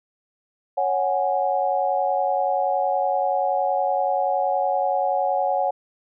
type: chord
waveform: sine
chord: C# suspended fourth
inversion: none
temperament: equal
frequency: 554.4 / 740 / 830.6 Hz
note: C#5 / F#5 / G#5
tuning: 0 / 0 / 0 cents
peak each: -24 / -22 / -25 dBFS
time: 0.77-5.71 s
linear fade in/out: 10 ms
effects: none

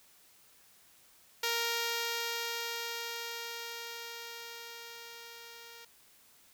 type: tone with level ramp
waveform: 5% pulse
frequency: 466.2 Hz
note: A#4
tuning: in tune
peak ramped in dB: -18 to -38 dBFS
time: 1.43-5.85 s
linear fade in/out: 5 ms
effects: white hiss -62 dBFS RMS until 6.53 s

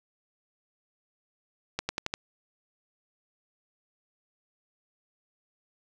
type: accelerating click train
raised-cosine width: 0.2 ms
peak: -12 dBFS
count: 5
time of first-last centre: 1.79-2.139 s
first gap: 100 ms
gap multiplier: 0.91
effects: none

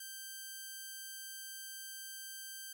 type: tone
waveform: 5% pulse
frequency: 1568 Hz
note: G6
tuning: in tune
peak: -34 dBFS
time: 0-2.73 s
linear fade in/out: 5 ms
effects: 12-bit

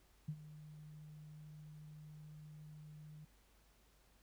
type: tone with ADSR envelope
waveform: sine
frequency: 152.3 Hz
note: D#3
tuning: 37 cents flat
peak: -37 dBFS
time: 0.28-3.25 s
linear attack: 8 ms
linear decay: 61 ms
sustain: -15 dB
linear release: 5 ms
effects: added 50 Hz sine -70 dBFS peak until 4.22 s + pink hiss -72 dBFS RMS until 4.22 s

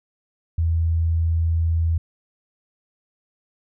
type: tone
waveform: sine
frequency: 82.41 Hz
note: E2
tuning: in tune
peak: -17 dBFS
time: 0.58-1.98 s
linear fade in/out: 5 ms
effects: none

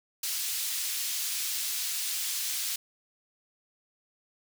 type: high-pass noise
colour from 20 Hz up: pink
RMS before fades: -32 dBFS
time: 0.23-2.76 s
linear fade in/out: 5 ms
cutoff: 3900 Hz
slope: 12 dB/octave
effects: none

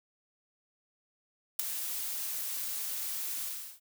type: noise with ADSR envelope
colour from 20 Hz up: blue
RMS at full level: -26 dBFS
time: 1.59-3.8 s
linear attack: 6 ms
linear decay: 7 ms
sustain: -10 dB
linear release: 370 ms
effects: none

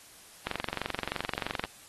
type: click train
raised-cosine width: 0.3 ms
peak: -15 dBFS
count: 28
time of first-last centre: 0.47-1.639 s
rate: 23.1 Hz
effects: white hiss -53 dBFS RMS until 1.88 s + AAC 32 kbps

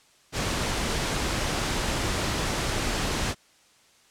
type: noise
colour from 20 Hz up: pink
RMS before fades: -27 dBFS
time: 0.32-3.35 s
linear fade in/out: 50 ms
effects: white hiss -59 dBFS RMS until 4.1 s + low-pass 8000 Hz 12 dB/octave

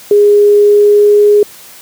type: tone with pitch glide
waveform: sine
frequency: 412 to 414.6 Hz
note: G#4 to G#4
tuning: -14 to -3 cents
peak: -3 dBFS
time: 0.11-1.43 s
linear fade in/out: 2 ms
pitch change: +11 cents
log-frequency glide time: 0.45-1.23 s
effects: white hiss -35 dBFS RMS until 1.81 s + high-pass 80 Hz 12 dB/octave

